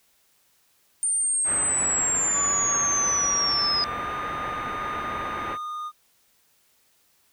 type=linear sweep; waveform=sine; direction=down; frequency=9010 to 5000 Hz; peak=-21 dBFS; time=1.03-3.84 s; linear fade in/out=0 ms
type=low-pass noise; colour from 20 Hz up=white; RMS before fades=-34 dBFS; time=1.44-5.58 s; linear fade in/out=50 ms; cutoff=2000 Hz; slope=24 dB/octave
type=tone with pitch glide; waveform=triangle; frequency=1142 to 1224 Hz; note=D6 to D#6; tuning=-49 to -29 cents; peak=-28 dBFS; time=2.32-5.92 s; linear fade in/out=50 ms; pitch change=+120 cents; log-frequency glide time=3.31-4.1 s
effects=white hiss -64 dBFS RMS until 7.32 s